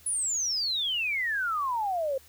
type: exponential sweep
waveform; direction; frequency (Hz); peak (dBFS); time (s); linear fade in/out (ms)
sine; down; 10230 to 519; -26; 0.06-2.18; 5
effects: added 77 Hz sine -59 dBFS peak until 2.28 s + white hiss -56 dBFS RMS until 2.28 s